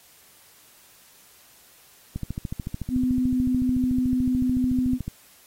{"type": "click train", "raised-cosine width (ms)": 5, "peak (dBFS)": -17, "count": 41, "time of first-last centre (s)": [2.16, 5.08], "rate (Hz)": 13.7}
{"type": "tone", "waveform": "sine", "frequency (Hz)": 253.1, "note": "B3", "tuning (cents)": 43, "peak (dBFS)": -20, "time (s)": [2.89, 4.99], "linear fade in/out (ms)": 50}
{"effects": ["white hiss -54 dBFS RMS until 5.46 s", "AAC 48 kbps"]}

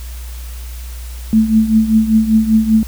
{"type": "tone with tremolo", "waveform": "sine", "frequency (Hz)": 220, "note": "A3", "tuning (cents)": 0, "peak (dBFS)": -5, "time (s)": [1.33, 2.83], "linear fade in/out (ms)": 0, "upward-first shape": "triangle", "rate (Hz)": 5.1, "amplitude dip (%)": 80, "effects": ["added 60 Hz sine -25 dBFS peak until 2.87 s", "white hiss -38 dBFS RMS until 2.87 s"]}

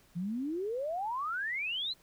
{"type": "exponential sweep", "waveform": "sine", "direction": "up", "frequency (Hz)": [164.3, 4186], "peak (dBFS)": -32, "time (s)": [0.15, 1.94], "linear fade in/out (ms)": 20, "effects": ["pink hiss -64 dBFS RMS until 2.02 s"]}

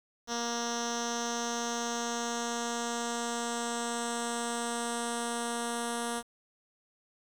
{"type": "tone with low-pass filter sweep", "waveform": "10% pulse", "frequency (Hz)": 235.7, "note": "A#3", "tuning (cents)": 19, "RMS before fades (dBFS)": -34, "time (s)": [0.27, 6.23], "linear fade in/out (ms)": 50, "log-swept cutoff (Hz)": [5700, 9600], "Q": 4.5, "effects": ["9-bit"]}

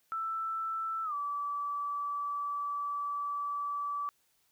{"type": "tone with pitch glide", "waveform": "sine", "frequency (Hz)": [1326, 1154.4], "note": ["E6", "D6"], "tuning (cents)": [10, -30], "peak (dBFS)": -32, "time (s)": [0.12, 4.09], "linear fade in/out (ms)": 0, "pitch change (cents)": -240, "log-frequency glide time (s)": [1.04, 1.14], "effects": ["white hiss -72 dBFS RMS until 4.51 s"]}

